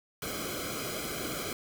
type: noise with comb filter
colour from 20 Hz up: pink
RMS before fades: -36 dBFS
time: 0.22-1.53 s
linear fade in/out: 2 ms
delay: 1.1 ms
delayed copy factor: -1
effects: none